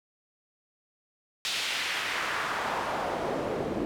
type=noise with band-pass filter sweep; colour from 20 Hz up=pink; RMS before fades=-31 dBFS; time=1.45-3.85 s; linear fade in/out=0 ms; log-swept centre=3800 to 310 Hz; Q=1.4; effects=none